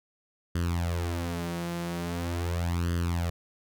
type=tone with flanger; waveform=sawtooth; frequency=85.9 Hz; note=F2; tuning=28 cents flat; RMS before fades=-30 dBFS; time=0.55-3.3 s; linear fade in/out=5 ms; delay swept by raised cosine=0.63 to 5.73 ms; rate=0.42 Hz; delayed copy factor=+0.8; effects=none